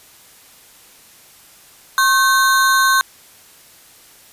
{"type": "ring-modulated tone", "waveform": "square", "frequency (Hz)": 1308, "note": "E6", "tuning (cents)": -14, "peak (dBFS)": -9, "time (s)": [1.98, 3.01], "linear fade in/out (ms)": 0, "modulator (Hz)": 229, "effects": ["white hiss -46 dBFS RMS until 4.32 s", "resampled to 32000 Hz"]}